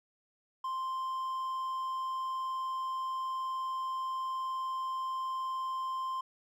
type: tone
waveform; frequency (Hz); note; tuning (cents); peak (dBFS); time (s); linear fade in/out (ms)
triangle; 1046.5; C6; 0; -31; 0.64-6.21; 5
effects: none